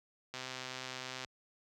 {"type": "click train", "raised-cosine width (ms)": 0.2, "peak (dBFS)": -24, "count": 118, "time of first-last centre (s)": [0.34, 1.247], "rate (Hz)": 129, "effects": ["high-pass 60 Hz 12 dB/octave"]}